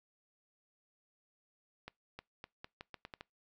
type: accelerating click train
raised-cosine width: 0.3 ms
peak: -29 dBFS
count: 9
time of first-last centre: 1.88-3.209 s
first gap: 310 ms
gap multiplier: 0.81
effects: noise-tail reverb RT60 0.2 s tail -24 dB re dry